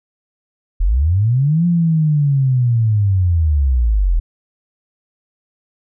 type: linear two-way sweep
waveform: sine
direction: up then down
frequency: 36.71 to 175.4 to 38.79 Hz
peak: -11 dBFS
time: 0.8-4.2 s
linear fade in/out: 10 ms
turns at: 1.66 s
effects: none